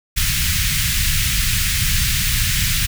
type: band-stop noise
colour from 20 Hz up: pink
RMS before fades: -18 dBFS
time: 0.16-2.87 s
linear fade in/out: 20 ms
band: 150 to 1800 Hz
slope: 24 dB/octave
effects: none